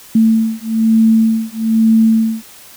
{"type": "beating tone pair", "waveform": "sine", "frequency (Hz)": [222.6, 223.7], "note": ["A3", "A3"], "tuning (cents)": [20, 29], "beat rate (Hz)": 1.1, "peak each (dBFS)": -12, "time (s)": [0.15, 2.43], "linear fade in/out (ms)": 5, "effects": ["white hiss -39 dBFS RMS until 2.76 s"]}